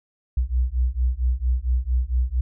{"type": "beating tone pair", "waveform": "sine", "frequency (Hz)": [60, 64.4], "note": ["B1", "C2"], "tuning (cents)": [-49, -27], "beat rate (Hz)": 4.4, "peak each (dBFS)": -22, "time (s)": [0.37, 2.41], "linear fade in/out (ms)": 5, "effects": []}